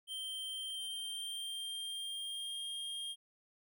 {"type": "tone with pitch glide", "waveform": "square", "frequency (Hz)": [3136, 3222], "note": ["G7", "G7"], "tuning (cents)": [0, 47], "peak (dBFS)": -40, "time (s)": [0.07, 3.16], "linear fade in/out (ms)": 50, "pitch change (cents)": 47, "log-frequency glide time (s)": [0.49, 2.62], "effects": []}